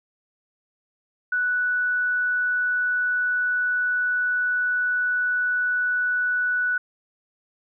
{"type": "tone", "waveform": "sine", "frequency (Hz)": 1480, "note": "F#6", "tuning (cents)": 0, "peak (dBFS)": -20, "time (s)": [1.32, 6.78], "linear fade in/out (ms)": 5, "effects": []}